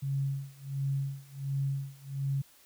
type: tone with tremolo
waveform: sine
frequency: 137.6 Hz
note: C#3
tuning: 12 cents flat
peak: -27 dBFS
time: 0.02-2.42 s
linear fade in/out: 10 ms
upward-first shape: sine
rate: 1.4 Hz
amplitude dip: 95%
effects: white hiss -60 dBFS RMS until 2.65 s